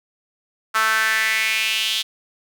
sawtooth tone with high-pass filter sweep, 220 Hz, A3, in tune, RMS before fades -20 dBFS, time 0.74-2.03 s, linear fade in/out 20 ms, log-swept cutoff 1300 to 3400 Hz, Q 4.3, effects none

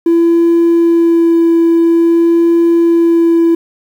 triangle tone with vibrato, 335.6 Hz, E4, 31 cents sharp, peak -3 dBFS, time 0.06-3.55 s, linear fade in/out 5 ms, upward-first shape sine, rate 0.49 Hz, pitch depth 10 cents each way, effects tanh soft clip ceiling -2 dBFS + 7-bit

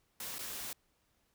white noise with dropouts, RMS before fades -42 dBFS, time 0.2-0.73 s, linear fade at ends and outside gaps 2 ms, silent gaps 0.384-0.39 s, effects pink hiss -75 dBFS RMS until 1.34 s

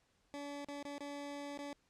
20% pulse tone with dropouts, 286.2 Hz, D4, 45 cents flat, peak -38 dBFS, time 0.34-1.73 s, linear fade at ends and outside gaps 0 ms, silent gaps 0.647-0.686 / 0.827-0.851 / 0.981-1.006 / 1.575-1.589 s, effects pink hiss -75 dBFS RMS until 1.89 s + low-pass 8000 Hz 12 dB/octave

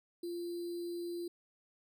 sine tone with sample-and-hold, 345.7 Hz, F4, 18 cents flat, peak -37 dBFS, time 0.23-1.28 s, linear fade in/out 5 ms, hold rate 4410 Hz, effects none

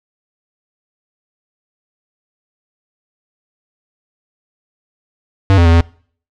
square tone with pitch steps, 97.3 / 85.5 / 83.2 / 84.2 Hz, G2 / F2 / E2 / E2, -12 / -36 / +17 / +37 cents, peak -7 dBFS, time 5.5-5.808 s, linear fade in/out 0 ms, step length 77 ms, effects noise-tail reverb RT60 0.5 s tail -24 dB re dry + low-pass 4000 Hz 12 dB/octave

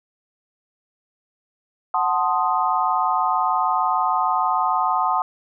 sine chord, F# diminished seventh, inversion none, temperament equal, 740 / 880 / 1046.5 / 1244.5 Hz, F#5 / A5 / C6 / Eb6, 0 / 0 / 0 / 0 cents, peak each -23 dBFS, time 1.94-5.22 s, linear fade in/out 2 ms, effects none

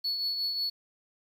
sine tone with tremolo, 4408 Hz, C#8, 11 cents flat, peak -24 dBFS, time 0.04-0.7 s, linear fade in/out 10 ms, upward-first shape triangle, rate 5.5 Hz, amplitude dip 55%, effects tanh soft clip ceiling -26 dBFS + 9-bit

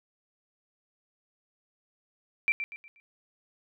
sine tone with echo, 2349 Hz, D7, in tune, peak -21 dBFS, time 2.48-2.52 s, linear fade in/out 0 ms, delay 120 ms, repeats 4, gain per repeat -9 dB, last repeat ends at 3 s, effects none

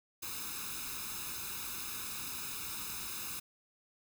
white noise with comb filter, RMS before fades -41 dBFS, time 0.22-3.4 s, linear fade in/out 10 ms, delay 0.78 ms, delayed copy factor +0.8, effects none

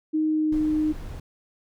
sine tone with pitch glide, 311.1 to 307.5 Hz, D#4 to D#4, 0 to -20 cents, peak -20 dBFS, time 0.13-0.93 s, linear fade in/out 20 ms, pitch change -20 cents, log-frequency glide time 0.27-0.61 s
brown noise, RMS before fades -36 dBFS, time 0.52-1.2 s, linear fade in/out 5 ms
effects none

